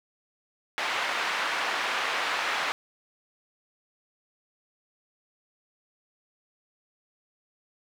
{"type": "band-pass noise", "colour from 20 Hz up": "pink", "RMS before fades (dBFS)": -29, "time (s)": [0.78, 2.72], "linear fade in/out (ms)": 0, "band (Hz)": [980, 2800], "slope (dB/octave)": 12, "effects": []}